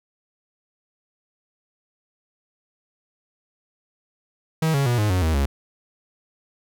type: tone with pitch steps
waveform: 45% pulse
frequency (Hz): 159.8 / 139.11 / 121.11 / 105.43 / 91.78 / 79.9 / 69.56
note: D#3 / C#3 / B2 / G#2 / F#2 / D#2 / C#2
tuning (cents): +47 / +6 / -33 / +27 / -14 / +47 / +7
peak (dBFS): -18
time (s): 4.62-5.46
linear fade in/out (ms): 5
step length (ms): 120
effects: none